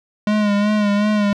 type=tone with vibrato; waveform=square; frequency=207.6 Hz; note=G#3; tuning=in tune; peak=-15 dBFS; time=0.27-1.33 s; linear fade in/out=2 ms; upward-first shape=sine; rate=2.7 Hz; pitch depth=42 cents each way; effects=low-pass 4000 Hz 12 dB/octave + 9-bit